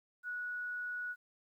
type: tone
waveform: sine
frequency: 1466 Hz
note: F#6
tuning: 16 cents flat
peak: -37 dBFS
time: 0.23-1.16 s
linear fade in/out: 50 ms
effects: 12-bit